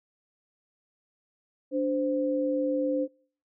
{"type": "tone pair together", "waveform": "sine", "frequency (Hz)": [291.3, 519], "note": ["D4", "C5"], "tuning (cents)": [-14, -14], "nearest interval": "minor seventh", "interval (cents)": 1000, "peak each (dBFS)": -27, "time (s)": [1.71, 3.08], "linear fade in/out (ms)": 50, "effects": ["noise-tail reverb RT60 0.5 s tail -26 dB re dry"]}